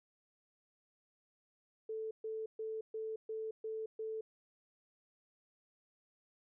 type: tone bursts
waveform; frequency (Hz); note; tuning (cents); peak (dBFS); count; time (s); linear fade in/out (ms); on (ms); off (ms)
sine; 440; A4; 0; -38; 7; 1.89-4.21; 5; 220; 130
effects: none